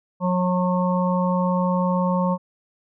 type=harmonic tone; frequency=181.2 Hz; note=F#3; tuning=36 cents flat; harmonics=1 / 3 / 5 / 6; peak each=-20 / -25 / -27 / -28 dBFS; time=0.2-2.38 s; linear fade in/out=50 ms; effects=none